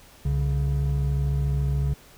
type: tone pair together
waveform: triangle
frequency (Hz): 66.07 / 140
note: C2 / C#3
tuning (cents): +17 / +18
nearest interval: octave + minor second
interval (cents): 1301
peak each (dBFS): -22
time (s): 0.25-1.94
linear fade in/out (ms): 5
effects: pink hiss -51 dBFS RMS until 2.17 s

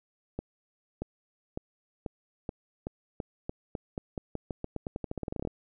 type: accelerating click train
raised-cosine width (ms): 2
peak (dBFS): -20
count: 28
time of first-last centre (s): 0.39-5.474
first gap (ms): 630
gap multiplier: 0.88
effects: none

